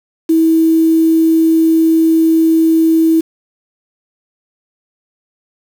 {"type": "tone with quantisation", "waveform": "sine", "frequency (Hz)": 323.7, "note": "E4", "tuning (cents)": -31, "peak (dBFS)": -7, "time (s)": [0.29, 3.21], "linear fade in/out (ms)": 10, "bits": 5, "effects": []}